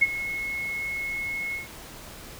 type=tone with ADSR envelope; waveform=sine; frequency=2176 Hz; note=C#7; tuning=33 cents flat; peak=-13 dBFS; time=0.01-1.68 s; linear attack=16 ms; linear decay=33 ms; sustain=-15 dB; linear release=140 ms; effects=pink hiss -43 dBFS RMS until 2.39 s